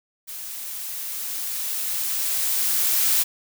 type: noise with level ramp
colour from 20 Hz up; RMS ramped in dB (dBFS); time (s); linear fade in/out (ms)
blue; -35 to -19; 0.27-3.24; 20
effects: none